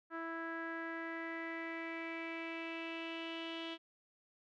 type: tone with low-pass filter sweep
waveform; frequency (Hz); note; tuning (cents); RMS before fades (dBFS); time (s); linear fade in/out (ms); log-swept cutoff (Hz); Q
sawtooth; 329.6; E4; 0; -43; 0.1-3.78; 50; 1500 to 3200; 5.4
effects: none